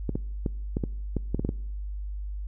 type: clicks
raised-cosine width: 3 ms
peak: -14 dBFS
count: 10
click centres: 0.093 / 0.155 / 0.462 / 0.769 / 0.838 / 1.167 / 1.346 / 1.395 / 1.449 / 1.491 s
effects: noise-tail reverb RT60 0.9 s tail -24 dB re dry + added 50 Hz sine -31 dBFS peak until 2.47 s